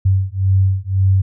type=beating tone pair; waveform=sine; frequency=94.8 / 96.7 Hz; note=F#2 / G2; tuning=+43 / -23 cents; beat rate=1.9 Hz; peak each=-15 dBFS; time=0.05-1.22 s; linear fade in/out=10 ms; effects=none